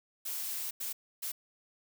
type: noise bursts at uneven times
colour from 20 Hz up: blue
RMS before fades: -37 dBFS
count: 3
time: 0.25-0.71 / 0.8-0.93 / 1.22-1.32 s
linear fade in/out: 10 ms
effects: none